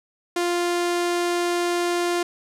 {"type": "tone with low-pass filter", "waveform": "sawtooth", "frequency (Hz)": 349.2, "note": "F4", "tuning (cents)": 0, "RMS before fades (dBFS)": -23, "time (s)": [0.36, 2.23], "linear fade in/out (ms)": 5, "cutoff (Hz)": 10000, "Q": 0.91, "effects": []}